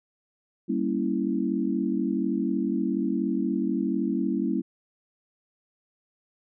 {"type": "chord", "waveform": "sine", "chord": "G diminished seventh", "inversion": "none", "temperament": "equal", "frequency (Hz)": [196, 233.1, 277.2, 329.6], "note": ["G3", "Bb3", "Db4", "Fb4"], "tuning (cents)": [0, 0, 0, 0], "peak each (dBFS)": -29, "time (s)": [0.68, 4.62], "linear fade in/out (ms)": 20, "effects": []}